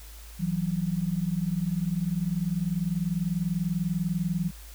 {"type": "tone pair together", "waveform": "sine", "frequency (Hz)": [164.4, 184.53], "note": ["E3", "F#3"], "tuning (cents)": [-4, -4], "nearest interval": "major second", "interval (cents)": 200, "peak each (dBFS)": -28, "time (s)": [0.39, 4.51], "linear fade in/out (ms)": 20, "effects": ["added 54 Hz sine -43 dBFS peak until 4.74 s", "white hiss -50 dBFS RMS until 4.74 s"]}